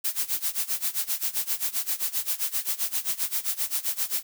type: noise with tremolo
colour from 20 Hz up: blue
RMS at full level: -25 dBFS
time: 0.04-4.23 s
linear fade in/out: 10 ms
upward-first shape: sine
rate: 7.6 Hz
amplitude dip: 90%
effects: none